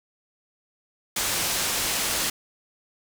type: low-pass noise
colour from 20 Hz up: white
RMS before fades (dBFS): -26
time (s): 1.16-2.3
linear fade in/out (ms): 5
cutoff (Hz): 10000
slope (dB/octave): 12
effects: none